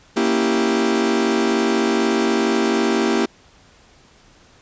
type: chord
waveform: 40% pulse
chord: A# diminished seventh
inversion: none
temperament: equal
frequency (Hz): 233.1 / 277.2 / 329.6 / 392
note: A#3 / C#4 / E4 / G4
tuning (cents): 0 / 0 / 0 / 0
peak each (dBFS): -20 / -24 / -21 / -20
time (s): 0.16-3.26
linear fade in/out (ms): 10
effects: pink hiss -51 dBFS RMS until 4.61 s + resampled to 16000 Hz

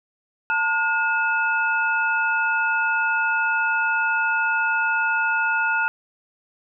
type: tone cluster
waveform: sine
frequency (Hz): 893 / 1433 / 2611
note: A5 / F6 / E7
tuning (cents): +25 / +44 / -17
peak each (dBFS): -25 / -20 / -28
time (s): 0.5-5.88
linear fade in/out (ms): 0
effects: none

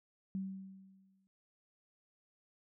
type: tone with exponential decay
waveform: sine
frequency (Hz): 191.8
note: G3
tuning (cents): -37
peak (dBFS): -34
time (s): 0.35-1.27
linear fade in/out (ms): 0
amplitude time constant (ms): 200
effects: none

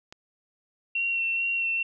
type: click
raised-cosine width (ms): 0.2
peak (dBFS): -25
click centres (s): 0.125
type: tone with vibrato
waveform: sine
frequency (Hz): 2725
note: F7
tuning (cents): -43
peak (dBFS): -24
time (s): 0.95-1.83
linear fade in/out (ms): 5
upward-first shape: sine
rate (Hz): 2.3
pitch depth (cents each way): 17
effects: none

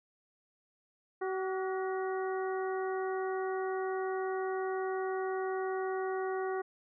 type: harmonic tone with a mistuned harmonic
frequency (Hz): 378.8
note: F#4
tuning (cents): +41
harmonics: 1 / 2 / 3 / 4 / 5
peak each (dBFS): -33 / -39 / -43 / -45 / -47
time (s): 1.21-6.62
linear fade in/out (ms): 10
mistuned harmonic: 4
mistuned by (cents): -62
effects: none

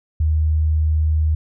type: tone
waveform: sine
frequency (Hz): 77.78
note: D#2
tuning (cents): 0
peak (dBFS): -14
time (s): 0.2-1.35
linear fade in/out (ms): 5
effects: none

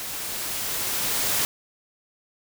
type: noise with level ramp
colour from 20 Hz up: white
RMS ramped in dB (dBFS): -33 to -23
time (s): 0-1.45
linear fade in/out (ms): 0
effects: none

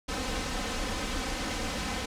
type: noise with comb filter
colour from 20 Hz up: pink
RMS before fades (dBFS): -32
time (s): 0.08-2.06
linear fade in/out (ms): 10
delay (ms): 3.9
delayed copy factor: +0.7
effects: low-pass 7000 Hz 12 dB/octave

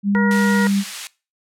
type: tone with pitch glide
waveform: sine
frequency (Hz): 201.1 to 198.56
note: G3 to G3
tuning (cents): +44 to +22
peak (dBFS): -15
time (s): 0.03-0.84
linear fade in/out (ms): 50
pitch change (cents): -22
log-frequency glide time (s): 0.4-0.68
type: harmonic tone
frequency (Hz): 475.4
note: A#4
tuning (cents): +34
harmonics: 1 / 2 / 3 / 4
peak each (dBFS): -24 / -24 / -24 / -24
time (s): 0.15-0.67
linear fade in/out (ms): 0
type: high-pass noise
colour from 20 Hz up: pink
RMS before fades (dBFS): -31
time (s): 0.31-1.07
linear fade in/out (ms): 0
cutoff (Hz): 2000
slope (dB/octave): 12
effects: noise-tail reverb RT60 0.3 s tail -21 dB re dry + low-pass 11000 Hz 12 dB/octave

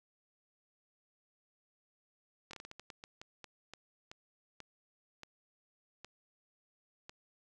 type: slowing click train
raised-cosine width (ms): 0.2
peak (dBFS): -30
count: 17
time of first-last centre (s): 2.51-7.095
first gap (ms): 23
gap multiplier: 1.29
effects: none

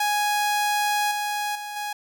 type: tone with level steps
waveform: sawtooth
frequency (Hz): 830.6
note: G#5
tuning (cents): 0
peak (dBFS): -17 / -21 / -28 / -24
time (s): 0-1.93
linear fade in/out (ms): 5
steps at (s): 1.11 / 1.55 / 1.76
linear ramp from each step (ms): 5
effects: none

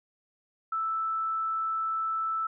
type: tone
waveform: sine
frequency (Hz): 1318.5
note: E6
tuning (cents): 0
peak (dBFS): -27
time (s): 0.72-2.47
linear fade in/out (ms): 5
effects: none

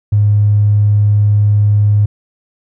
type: tone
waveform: triangle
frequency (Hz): 103.83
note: G#2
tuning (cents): 0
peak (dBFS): -3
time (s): 0.12-2.06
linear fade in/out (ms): 10
effects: tanh soft clip ceiling -5 dBFS

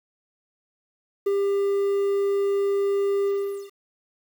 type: tone with ADSR envelope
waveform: triangle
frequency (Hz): 398.5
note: G4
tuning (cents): +28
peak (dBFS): -16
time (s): 1.26-3.71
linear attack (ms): 9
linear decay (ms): 29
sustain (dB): -2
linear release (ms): 440
effects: 8-bit

